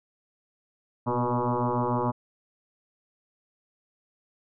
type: tone with frequency modulation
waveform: sine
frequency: 362.6 Hz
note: F#4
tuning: 35 cents flat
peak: -23 dBFS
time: 1.06-2.12 s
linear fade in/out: 20 ms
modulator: 122 Hz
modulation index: 6.1
effects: none